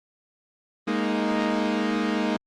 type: chord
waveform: sawtooth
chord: Ab suspended second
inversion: none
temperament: equal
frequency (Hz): 207.7 / 233.1 / 311.1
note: Ab3 / Bb3 / Eb4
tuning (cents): 0 / 0 / 0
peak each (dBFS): -23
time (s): 0.87-2.37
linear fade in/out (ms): 10
effects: low-pass 4000 Hz 12 dB/octave + Opus 32 kbps